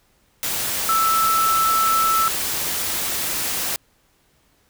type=tone in noise; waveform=sine; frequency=1318.5 Hz; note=E6; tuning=in tune; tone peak=-16 dBFS; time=0.89-2.28 s; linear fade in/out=0 ms; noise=white; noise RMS=-24 dBFS; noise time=0.43-3.76 s; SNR=+5 dB; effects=pink hiss -61 dBFS RMS until 4.69 s